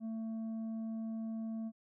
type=tone with tanh clipping; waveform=sine; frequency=223.4 Hz; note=A3; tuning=27 cents sharp; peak=-38 dBFS; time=0-1.72 s; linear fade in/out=50 ms; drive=5 dB; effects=none